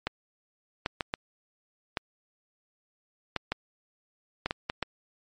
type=clicks; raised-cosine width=0.3 ms; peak=-12 dBFS; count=11; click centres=0.07 / 0.861 / 1.008 / 1.139 / 1.972 / 3.363 / 3.52 / 4.46 / 4.509 / 4.699 / 4.827 s; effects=MP3 48 kbps